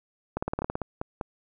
two click trains, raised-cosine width 1 ms, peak -14 / -16 dBFS, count 8 / 4, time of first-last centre 0.37-0.755 / 0.62-1.212 s, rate 18.2 / 5.07 Hz, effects none

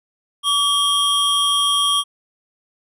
square tone pair together, 1145 / 3236 Hz, D6 / G#7, -44 / -46 cents, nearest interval octave + tritone, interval 1798 cents, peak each -21 / -17 dBFS, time 0.43-2.04 s, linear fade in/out 50 ms, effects resampled to 32000 Hz

